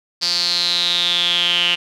sawtooth tone with band-pass filter sweep, 174.61 Hz, F3, in tune, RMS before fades -18 dBFS, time 0.21-1.76 s, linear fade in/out 20 ms, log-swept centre 4700 to 2900 Hz, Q 9.3, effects none

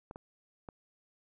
clicks, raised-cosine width 1 ms, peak -30 dBFS, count 3, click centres 0.111 / 0.159 / 0.688 s, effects none

